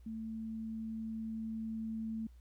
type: tone with level ramp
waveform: sine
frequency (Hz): 222.3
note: A3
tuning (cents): +18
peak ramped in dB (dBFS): -39 to -36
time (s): 0.06-2.27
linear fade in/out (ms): 5
effects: added 60 Hz sine -54 dBFS peak until 2.4 s + pink hiss -75 dBFS RMS until 2.4 s